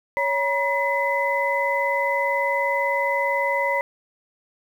sine tone cluster, 557 / 958 / 2020 Hz, C#5 / A#5 / B6, +8 / +47 / +39 cents, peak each -24 dBFS, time 0.17-3.81 s, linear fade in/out 0 ms, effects 8-bit

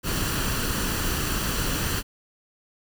pink noise with comb filter, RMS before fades -26 dBFS, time 0.03-2.03 s, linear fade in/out 50 ms, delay 0.68 ms, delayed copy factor +0.5, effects none

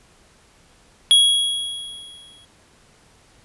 square tone with exponential decay, 3322 Hz, G#7, in tune, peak -9 dBFS, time 1.11-2.45 s, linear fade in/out 0 ms, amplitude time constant 290 ms, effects pink hiss -54 dBFS RMS until 3.44 s + resampled to 24000 Hz

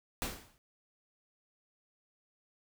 pink noise with exponential decay, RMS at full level -33 dBFS, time 0.22-0.58 s, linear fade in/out 0 ms, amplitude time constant 77 ms, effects none

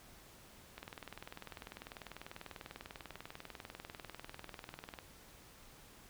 click train, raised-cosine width 0.3 ms, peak -30 dBFS, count 86, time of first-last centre 0.78-4.988 s, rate 20.2 Hz, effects pink hiss -59 dBFS RMS until 6.09 s

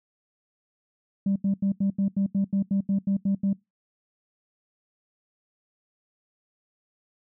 sine tone bursts, 196.6 Hz, G3, 5 cents sharp, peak -19 dBFS, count 13, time 1.26-3.531 s, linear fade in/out 5 ms, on 99 ms, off 82 ms, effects noise-tail reverb RT60 0.2 s tail -23 dB re dry + tanh soft clip ceiling -18 dBFS

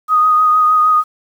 sine tone with vibrato, 1244.5 Hz, D#6, in tune, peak -8 dBFS, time 0.08-1.04 s, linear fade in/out 50 ms, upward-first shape triangle, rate 6.5 Hz, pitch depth 23 cents each way, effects 7-bit

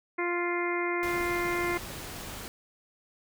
harmonic tone, 349.2 Hz, F4, in tune, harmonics 1 / 2 / 3 / 4 / 5 / 6 / 7, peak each -30 / -38 / -35 / -39 / -40 / -33 / -44 dBFS, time 0.18-1.78 s, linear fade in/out 10 ms
pink noise, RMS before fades -40 dBFS, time 1.03-2.48 s, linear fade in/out 0 ms
effects none

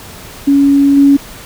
sine tone with level steps, 280 Hz, C#4, 18 cents sharp, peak -5 / -3 dBFS, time 0.47-1.17 s, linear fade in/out 10 ms, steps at 0.97 s, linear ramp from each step 2 ms, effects pink hiss -32 dBFS RMS until 1.45 s

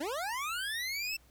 25% pulse linear sweep, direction up, 261.6 to 2689 Hz, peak -30 dBFS, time 0-1.17 s, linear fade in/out 10 ms, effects added 60 Hz sine -62 dBFS peak until 1.3 s + pink hiss -65 dBFS RMS until 1.3 s

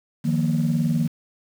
sine chord, Eb suspended second, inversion none, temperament just, 155.56 / 175.01 / 233.3 Hz, Eb3 / F3 / Bb3, 0 / +4 / +2 cents, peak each -21 / -24 / -22 dBFS, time 0.24-1.08 s, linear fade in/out 20 ms, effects tanh soft clip ceiling -12 dBFS + 7-bit

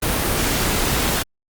pink noise, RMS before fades -20 dBFS, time 0.02-1.23 s, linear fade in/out 10 ms, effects Opus 32 kbps

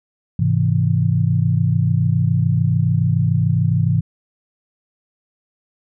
sine chord, Ab augmented, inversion none, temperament equal with one note detuned, 103.83 / 130.81 / 163.58 Hz, Ab2 / C3 / E3, 0 / 0 / -13 cents, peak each -18 dBFS, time 0.39-4.01 s, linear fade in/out 5 ms, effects none

